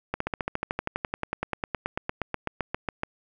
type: slowing click train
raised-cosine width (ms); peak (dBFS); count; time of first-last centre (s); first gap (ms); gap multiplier
0.5; -12; 30; 0.14-3.034; 64; 1.03
effects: none